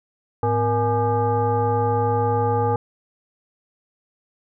sine tone with frequency modulation, 471.6 Hz, A#4, 20 cents sharp, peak -17 dBFS, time 0.43-2.76 s, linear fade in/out 2 ms, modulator 365 Hz, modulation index 1.4, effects none

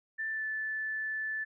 sine tone with pitch glide, 1771 to 1748.6 Hz, A6 to A6, +11 to -11 cents, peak -32 dBFS, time 0.18-1.45 s, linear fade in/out 20 ms, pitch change -22 cents, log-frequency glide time 0.3-0.45 s, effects none

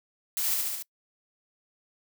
blue noise with echo, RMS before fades -29 dBFS, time 0.37-0.54 s, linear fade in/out 0 ms, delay 71 ms, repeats 4, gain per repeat -2 dB, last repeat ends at 0.824 s, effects noise-tail reverb RT60 0.1 s tail -24 dB re dry

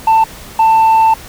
sine tone pair in turn, 890 / 890 Hz, A5 / A5, +20 / +20 cents, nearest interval unison, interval 0 cents, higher neither, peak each -3 dBFS, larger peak neither, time 0.07-0.24 / 0.59-1.14 s, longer second, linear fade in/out 5 ms, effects tanh soft clip ceiling -5 dBFS + pink hiss -33 dBFS RMS until 1.28 s

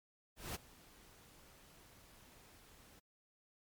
pink noise with ADSR envelope, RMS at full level -42 dBFS, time 0.36-3 s, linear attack 190 ms, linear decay 18 ms, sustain -20 dB, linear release 15 ms, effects MP3 96 kbps

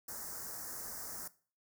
white band-stop noise, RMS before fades -44 dBFS, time 0.08-1.28 s, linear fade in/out 5 ms, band 1800 to 5100 Hz, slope 48 dB/octave, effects noise-tail reverb RT60 0.4 s tail -18 dB re dry

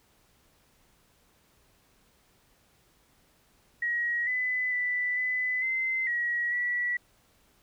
sine tone with pitch steps, 1900 / 2005 / 1982 / 2005 / 2066 / 1910 / 1950 Hz, A#6 / B6 / B6 / B6 / C7 / A#6 / B6, +33 / +26 / +6 / +26 / -22 / +42 / -23 cents, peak -26 dBFS, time 3.82-6.97 s, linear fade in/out 5 ms, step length 450 ms, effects pink hiss -65 dBFS RMS until 7.62 s

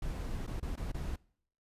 brown noise with dropouts, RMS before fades -37 dBFS, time 0.02-1.16 s, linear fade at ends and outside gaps 5 ms, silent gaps 0.467-0.475 / 0.6-0.626 / 0.758-0.774 / 0.919-0.943 s, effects noise-tail reverb RT60 0.6 s tail -23 dB re dry + resampled to 32000 Hz

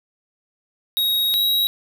square tone pair in turn, 3785 / 3838 Hz, A#7 / A#7, +26 / +50 cents, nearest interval unison, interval 24 cents, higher second, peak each -18 / -17 dBFS, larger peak second, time 0.97-1.34 / 1.34-1.67 s, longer first, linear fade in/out 0 ms, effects none

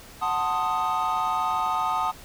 triangle chord, F# diminished seventh, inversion none, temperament equal with one note detuned, 740 / 887.1 / 1046.5 / 1244.5 Hz, F#5 / A5 / C6 / Eb6, 0 / +14 / 0 / 0 cents, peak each -27 / -25 / -30 / -24 dBFS, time 0.21-2.12 s, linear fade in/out 20 ms, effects tanh soft clip ceiling -14 dBFS + pink hiss -46 dBFS RMS until 2.24 s

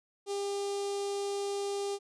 sawtooth tone with notch filter, 400.7 Hz, G4, 38 cents sharp, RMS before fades -34 dBFS, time 0.26-1.99 s, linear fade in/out 50 ms, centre 1700 Hz, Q 0.55, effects resampled to 22050 Hz

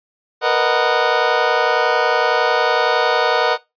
25% pulse chord, B major seventh, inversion third, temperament just, 463 / 493.9 / 617.4 / 740.8 Hz, A#4 / B4 / D#5 / F#5, -12 / 0 / -14 / +2 cents, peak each -16 dBFS, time 0.41-3.58 s, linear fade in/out 50 ms, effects noise-tail reverb RT60 0.2 s tail -19 dB re dry + resampled to 11025 Hz

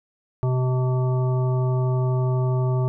harmonic tone, 127.7 Hz, C3, 42 cents flat, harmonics 1 / 3 / 5 / 7 / 9, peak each -19 / -29 / -33 / -36 / -38 dBFS, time 0.43-2.88 s, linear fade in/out 0 ms, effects none

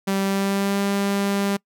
sawtooth tone with pitch glide, 195 to 199.33 Hz, G3 to G3, -9 to +29 cents, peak -16 dBFS, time 0.07-1.57 s, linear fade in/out 10 ms, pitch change +38 cents, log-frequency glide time 0.21-0.81 s, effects noise-tail reverb RT60 0.1 s tail -25 dB re dry

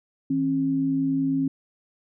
sine tone pair together, 160.79 / 270.6 Hz, E3 / C#4, -43 / -42 cents, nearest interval major sixth, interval 901 cents, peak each -30 / -21 dBFS, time 0.3-1.48 s, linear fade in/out 5 ms, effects none

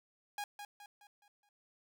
sawtooth tone with echo, 821 Hz, G#5, 20 cents flat, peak -34 dBFS, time 0.38-0.44 s, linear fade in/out 2 ms, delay 210 ms, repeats 5, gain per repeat -7 dB, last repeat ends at 1.49 s, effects none

